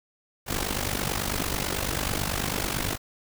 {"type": "noise with amplitude modulation", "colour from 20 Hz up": "pink", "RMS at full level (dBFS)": -25, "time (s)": [0.46, 2.98], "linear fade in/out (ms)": 50, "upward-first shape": "sine", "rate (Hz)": 49.1, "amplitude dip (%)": 80, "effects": []}